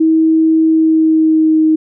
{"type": "tone with pitch glide", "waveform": "sine", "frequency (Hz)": [320.2, 314.3], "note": ["D#4", "D#4"], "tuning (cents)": [50, 18], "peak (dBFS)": -7, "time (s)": [0, 1.76], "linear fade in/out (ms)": 10, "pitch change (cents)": -32, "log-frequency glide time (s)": [0.69, 1.63], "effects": []}